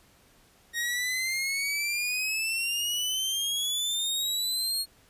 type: exponential sweep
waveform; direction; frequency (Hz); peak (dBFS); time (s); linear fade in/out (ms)
sawtooth; up; 1864.7 to 4317; -24; 0.73-4.86; 50
effects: pink hiss -60 dBFS RMS until 5.09 s + resampled to 32000 Hz